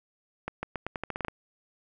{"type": "accelerating click train", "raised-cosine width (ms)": 0.5, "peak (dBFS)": -17, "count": 11, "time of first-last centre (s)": [0.48, 1.283], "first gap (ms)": 150, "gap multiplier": 0.85, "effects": []}